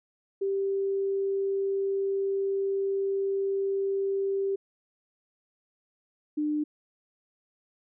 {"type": "tone pair in turn", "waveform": "sine", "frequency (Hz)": [392, 300.1], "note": ["G4", "D4"], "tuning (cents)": [0, 38], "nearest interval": "perfect fourth", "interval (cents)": 462, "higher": "first", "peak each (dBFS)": -25, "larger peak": "neither", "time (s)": [[0.41, 4.56], [6.37, 6.64]], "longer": "first", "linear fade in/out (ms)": 10, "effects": []}